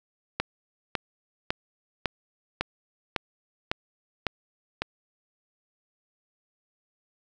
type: click train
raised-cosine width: 0.3 ms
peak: -9 dBFS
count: 9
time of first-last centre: 0.4-4.82 s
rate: 1.81 Hz
effects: none